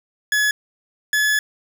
40% pulse tone pair in turn, 1700 / 1709.8 Hz, G#6 / G#6, +40 / +50 cents, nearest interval unison, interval 10 cents, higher second, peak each -15 dBFS, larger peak neither, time 0.32-0.51 / 1.13-1.39 s, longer second, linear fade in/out 2 ms, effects none

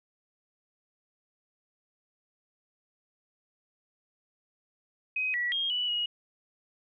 sine tone with pitch steps, 2520 / 1938 / 3236 / 2957 / 2895 Hz, D#7 / B6 / G#7 / F#7 / F#7, +21 / -33 / -46 / -2 / -38 cents, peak -27 dBFS, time 5.16-6.06 s, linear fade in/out 5 ms, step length 180 ms, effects none

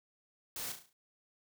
white noise with echo, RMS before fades -41 dBFS, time 0.56-0.72 s, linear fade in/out 2 ms, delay 35 ms, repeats 6, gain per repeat -6 dB, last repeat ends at 0.93 s, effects none

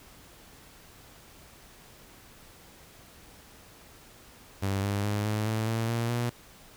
sawtooth tone with pitch steps, 98 / 100.87 / 103.83 / 106.87 / 110 / 113.22 / 116.54 / 119.96 Hz, G2 / G2 / G#2 / A2 / A2 / A2 / A#2 / B2, 0 / +50 / 0 / -50 / 0 / +50 / 0 / -50 cents, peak -23 dBFS, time 4.62-6.3 s, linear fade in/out 10 ms, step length 210 ms, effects pink hiss -53 dBFS RMS until 6.76 s

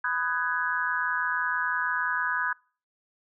sine chord, G# minor seventh, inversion first, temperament just, 996.7 / 1245.9 / 1495.1 / 1661.2 Hz, B5 / D#6 / F#6 / G#6, +16 / +2 / +18 / 0 cents, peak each -32 / -33 / -29 / -29 dBFS, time 0.04-2.53 s, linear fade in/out 5 ms, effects noise-tail reverb RT60 0.4 s tail -26 dB re dry

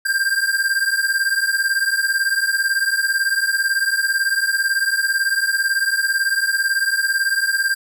square beating tone pair, 1583 / 1601 Hz, G6 / G6, +17 / +36 cents, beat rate 18 Hz, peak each -20 / -21 dBFS, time 0.05-7.75 s, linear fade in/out 10 ms, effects none

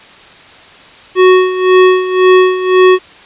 square tone with tremolo, 370 Hz, F#4, in tune, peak -3 dBFS, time 1.15-2.99 s, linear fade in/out 50 ms, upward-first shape sine, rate 1.9 Hz, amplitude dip 75%, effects white hiss -37 dBFS RMS until 3.25 s + resampled to 8000 Hz

